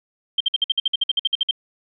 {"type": "tone bursts", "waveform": "sine", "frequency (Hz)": 3161, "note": "G7", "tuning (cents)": 14, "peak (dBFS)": -15, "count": 15, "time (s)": [0.38, 1.511], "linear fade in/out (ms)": 5, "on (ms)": 25, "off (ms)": 54, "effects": []}